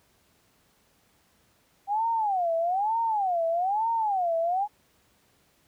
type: tone with vibrato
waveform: sine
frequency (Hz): 779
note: G5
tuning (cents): -11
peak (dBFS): -23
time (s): 1.87-4.68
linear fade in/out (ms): 50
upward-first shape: sine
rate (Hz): 1.1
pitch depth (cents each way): 290
effects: pink hiss -65 dBFS RMS until 5.67 s + high-pass 60 Hz 12 dB/octave